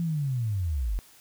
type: linear sweep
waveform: sine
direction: down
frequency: 173 to 41.46 Hz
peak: -25 dBFS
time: 0-0.99 s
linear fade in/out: 0 ms
effects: white hiss -55 dBFS RMS until 1.2 s